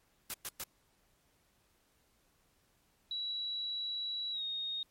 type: noise bursts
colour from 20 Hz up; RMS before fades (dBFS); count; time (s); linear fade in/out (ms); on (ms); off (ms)
white; -40; 3; 0.3-0.637; 0; 39; 110
type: tone with pitch glide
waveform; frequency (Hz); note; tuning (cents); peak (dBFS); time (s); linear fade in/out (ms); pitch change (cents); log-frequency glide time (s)
sine; 3912 to 3718; B7 to A#7; -17 to -5; -35; 3.11-4.83; 2; -88; 4.32-4.43
effects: pink hiss -72 dBFS RMS until 4.9 s + MP3 64 kbps